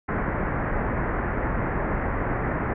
pink low-pass noise, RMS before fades -26 dBFS, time 0.08-2.74 s, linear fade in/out 10 ms, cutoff 2000 Hz, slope 48 dB/octave, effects none

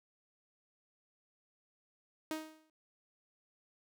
sawtooth tone with exponential decay, 313.6 Hz, D#4, 14 cents sharp, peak -30 dBFS, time 2.31-2.7 s, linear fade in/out 1 ms, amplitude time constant 83 ms, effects none

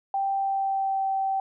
sine tone with pitch glide, 784 to 774.5 Hz, G5 to G5, 0 to -21 cents, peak -23 dBFS, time 0.14-1.4 s, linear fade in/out 2 ms, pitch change -21 cents, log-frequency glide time 0.33-1.07 s, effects none

